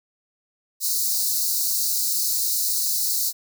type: high-pass noise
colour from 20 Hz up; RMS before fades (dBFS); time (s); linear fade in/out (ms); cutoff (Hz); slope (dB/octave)
white; -23; 0.8-3.33; 50; 4000; 96
effects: none